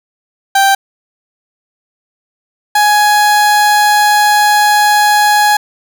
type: tone pair in turn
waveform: 30% pulse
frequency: 784 / 835.2 Hz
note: G5 / G#5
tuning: 0 / +10 cents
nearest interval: minor second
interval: 110 cents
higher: second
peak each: -4 dBFS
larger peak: neither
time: 0.55-0.75 / 2.75-5.57 s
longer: second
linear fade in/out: 5 ms
effects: none

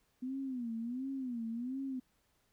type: tone with vibrato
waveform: sine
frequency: 247.8 Hz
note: B3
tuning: 6 cents sharp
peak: -36 dBFS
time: 0.22-2 s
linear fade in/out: 10 ms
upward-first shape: sine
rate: 1.4 Hz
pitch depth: 160 cents each way
effects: pink hiss -75 dBFS RMS until 2.52 s

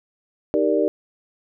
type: chord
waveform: sine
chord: Eb major seventh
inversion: none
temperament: equal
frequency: 311.1 / 392 / 466.2 / 587.3 Hz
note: Eb4 / G4 / Bb4 / D5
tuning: 0 / 0 / 0 / 0 cents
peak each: -22 dBFS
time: 0.54-0.88 s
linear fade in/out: 0 ms
effects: none

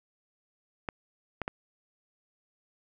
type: clicks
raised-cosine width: 0.5 ms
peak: -17 dBFS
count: 3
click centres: 0.888 / 1.417 / 1.479 s
effects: none

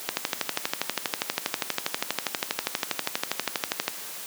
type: click train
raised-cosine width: 0.2 ms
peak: -6 dBFS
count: 48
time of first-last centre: 0.09-3.88 s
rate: 12.4 Hz
effects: white hiss -38 dBFS RMS until 4.26 s + high-pass 200 Hz 12 dB/octave

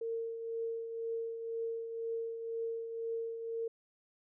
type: tone with tremolo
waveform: sine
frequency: 457 Hz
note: A#4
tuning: 34 cents flat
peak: -33 dBFS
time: 0.01-3.68 s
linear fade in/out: 5 ms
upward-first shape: triangle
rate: 2 Hz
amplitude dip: 55%
effects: none

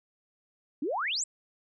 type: exponential sweep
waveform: sine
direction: up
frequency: 260.2 to 8210 Hz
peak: -28 dBFS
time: 0.82-1.24 s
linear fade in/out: 5 ms
effects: none

